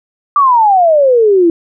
sine exponential sweep, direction down, 1187 to 326.8 Hz, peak -5 dBFS, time 0.36-1.5 s, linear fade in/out 2 ms, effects none

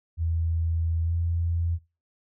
sine tone with pitch glide, 82.5 to 84.53 Hz, E2 to E2, +2 to +44 cents, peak -23 dBFS, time 0.17-1.79 s, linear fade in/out 50 ms, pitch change +42 cents, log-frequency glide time 1.04-1.13 s, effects noise-tail reverb RT60 0.3 s tail -20 dB re dry

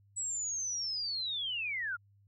sine linear sweep, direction down, 7902 to 1347 Hz, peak -33 dBFS, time 0.16-1.97 s, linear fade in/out 20 ms, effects added 100 Hz sine -62 dBFS peak until 2.27 s

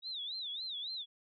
sine tone with vibrato, 3729 Hz, A#7, in tune, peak -38 dBFS, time 0.02-1.06 s, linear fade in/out 50 ms, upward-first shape sine, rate 3.6 Hz, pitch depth 190 cents each way, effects none

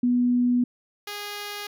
sine / 5% pulse tone pair in turn, 245.2 / 411.6 Hz, B3 / G#4, -12 / -16 cents, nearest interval major sixth, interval 896 cents, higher second, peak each -18 / -21 dBFS, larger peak first, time 0.03-0.64 / 1.07-1.67 s, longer first, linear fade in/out 5 ms, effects none

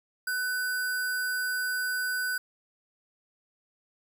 sine tone with sample-and-hold, 1500 Hz, F#6, 23 cents sharp, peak -27 dBFS, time 0.27-2.38 s, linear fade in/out 5 ms, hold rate 6300 Hz, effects none

